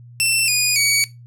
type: tone with pitch steps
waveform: 15% pulse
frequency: 2685 / 2462 / 2258 Hz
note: E7 / D#7 / C#7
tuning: +31 / -19 / +31 cents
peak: -8 dBFS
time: 0.2-1.04 s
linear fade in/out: 0 ms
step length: 280 ms
effects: noise-tail reverb RT60 0.2 s tail -18 dB re dry + added 120 Hz sine -39 dBFS peak until 1.26 s